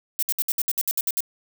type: noise bursts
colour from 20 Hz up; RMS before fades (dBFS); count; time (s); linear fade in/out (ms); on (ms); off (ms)
violet; -23; 11; 0.19-1.205; 0; 35; 63
effects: none